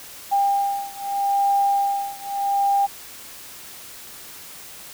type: beating tone pair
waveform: sine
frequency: 798 / 798.8 Hz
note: G5 / G5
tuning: +31 / +32 cents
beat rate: 0.8 Hz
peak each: -21 / -22 dBFS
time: 0.31-2.87 s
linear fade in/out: 20 ms
effects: white hiss -40 dBFS RMS until 4.93 s